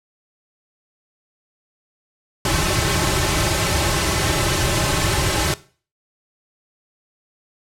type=noise with comb filter; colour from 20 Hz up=pink; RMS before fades=-19 dBFS; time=2.45-5.54 s; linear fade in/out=2 ms; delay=4.2 ms; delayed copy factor=-0.85; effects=noise-tail reverb RT60 0.4 s tail -18 dB re dry + low-pass 10000 Hz 12 dB/octave